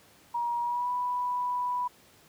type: tone with pitch glide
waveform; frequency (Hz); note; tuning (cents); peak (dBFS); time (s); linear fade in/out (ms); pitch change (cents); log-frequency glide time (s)
sine; 951 to 986.2; A#5 to B5; +34 to -3; -27; 0.34-1.88; 10; +63; 0.61-0.9
effects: pink hiss -58 dBFS RMS until 2.28 s + high-pass 100 Hz 12 dB/octave